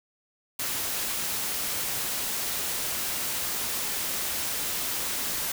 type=noise; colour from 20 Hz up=white; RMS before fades=-30 dBFS; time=0.59-5.52 s; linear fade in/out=5 ms; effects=none